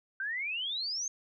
sine exponential sweep, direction up, 1523 to 6480 Hz, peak -32 dBFS, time 0.2-1.08 s, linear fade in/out 2 ms, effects none

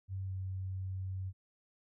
sine tone with pitch glide, 95.6 to 94.39 Hz, G2 to F#2, -43 to +35 cents, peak -36 dBFS, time 0.08-1.33 s, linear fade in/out 50 ms, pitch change -22 cents, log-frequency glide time 0.25-0.32 s, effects none

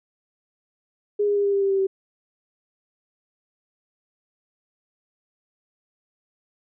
sine tone with pitch steps, 412.8 / 408.8 / 404.8 / 400.8 / 396.9 / 393 / 389.2 / 385.4 Hz, G#4 / G#4 / G#4 / G4 / G4 / G4 / G4 / G4, -10 / -27 / -44 / +38 / +22 / +4 / -12 / -29 cents, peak -18 dBFS, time 1.19-1.87 s, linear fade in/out 10 ms, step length 85 ms, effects none

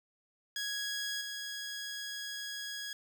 15% pulse tone with level steps, 1661.2 Hz, G#6, in tune, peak -28 / -32 dBFS, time 0.56-2.93 s, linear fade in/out 2 ms, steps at 1.21 s, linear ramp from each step 2 ms, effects none

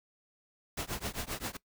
pink noise with tremolo, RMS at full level -34 dBFS, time 0.77-1.57 s, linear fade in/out 5 ms, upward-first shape triangle, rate 7.6 Hz, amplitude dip 100%, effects noise-tail reverb RT60 0.1 s tail -20 dB re dry

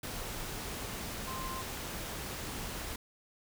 sine tone in noise, 1048 Hz, C6, 2 cents sharp, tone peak -40 dBFS, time 1.27-1.62 s, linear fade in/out 5 ms, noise pink, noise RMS -40 dBFS, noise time 0.03-2.96 s, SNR -3 dB, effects none

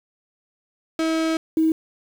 35% pulse / sine tone pair in turn, 322.3 / 319.7 Hz, E4 / D#4, -39 / +47 cents, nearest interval unison, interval 14 cents, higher first, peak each -18 / -15 dBFS, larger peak second, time 0.99-1.37 / 1.57-1.72 s, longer first, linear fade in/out 2 ms, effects low-pass 7000 Hz 12 dB/octave + 7-bit

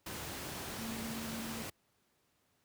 sine tone in noise, 225.8 Hz, A3, 45 cents sharp, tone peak -41 dBFS, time 0.78-1.63 s, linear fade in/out 5 ms, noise pink, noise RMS -42 dBFS, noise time 0.06-1.7 s, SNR -2 dB, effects pink hiss -75 dBFS RMS until 2.64 s + high-pass 80 Hz 12 dB/octave

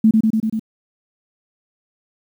sine tone with echo, 220 Hz, A3, in tune, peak -8 dBFS, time 0.04-0.11 s, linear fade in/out 5 ms, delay 97 ms, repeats 5, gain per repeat -2 dB, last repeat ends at 0.595 s, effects 8-bit

